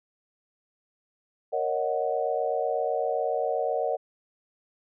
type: chord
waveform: sine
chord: D# minor seventh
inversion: second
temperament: equal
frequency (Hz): 466.2 / 554.4 / 622.3 / 740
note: A#4 / C#5 / D#5 / F#5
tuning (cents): 0 / 0 / 0 / 0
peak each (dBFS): -30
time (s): 1.52-3.97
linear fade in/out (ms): 20
effects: none